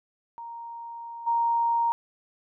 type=tone with level steps; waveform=sine; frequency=932.3 Hz; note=A#5; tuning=in tune; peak=-36 / -21 dBFS; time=0.38-1.92 s; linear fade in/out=0 ms; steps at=1.26 s; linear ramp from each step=20 ms; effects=none